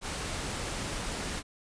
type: noise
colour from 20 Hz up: pink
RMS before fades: -35 dBFS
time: 0.01-1.43 s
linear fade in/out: 50 ms
effects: resampled to 22050 Hz